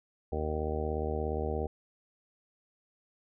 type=harmonic tone; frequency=77.1 Hz; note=D#2; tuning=15 cents flat; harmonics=1 / 2 / 3 / 4 / 5 / 6 / 7 / 8 / 9 / 10; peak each=-34 / -43 / -41 / -44 / -38 / -36 / -46 / -41 / -48 / -41 dBFS; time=0.32-1.67 s; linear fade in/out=5 ms; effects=none